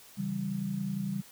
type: chord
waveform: sine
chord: C# diminished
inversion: none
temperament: equal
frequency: 138.59 / 164.81 / 196 Hz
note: C#3 / E3 / G3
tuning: 0 / 0 / 0 cents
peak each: -38 / -38 / -32 dBFS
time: 0.17-1.22 s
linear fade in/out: 20 ms
effects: white hiss -54 dBFS RMS until 1.31 s